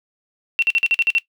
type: tone bursts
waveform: sine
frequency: 2720 Hz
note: F7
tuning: 46 cents flat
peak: -13 dBFS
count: 8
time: 0.59-1.183 s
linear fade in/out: 0 ms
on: 33 ms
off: 47 ms
effects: noise-tail reverb RT60 0.1 s tail -17 dB re dry